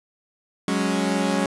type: chord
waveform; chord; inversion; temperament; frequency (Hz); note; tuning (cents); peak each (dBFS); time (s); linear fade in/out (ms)
sawtooth; F# suspended second; none; equal; 185 / 207.7 / 277.2; F#3 / G#3 / C#4; 0 / 0 / 0; -21; 0.68-1.46; 2
effects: resampled to 24000 Hz